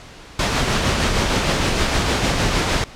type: noise with tremolo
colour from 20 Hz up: pink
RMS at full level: -17 dBFS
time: 0.39-2.84 s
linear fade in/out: 2 ms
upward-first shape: sine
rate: 6.5 Hz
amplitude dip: 30%
effects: pink hiss -40 dBFS RMS until 2.95 s + low-pass 6000 Hz 12 dB/octave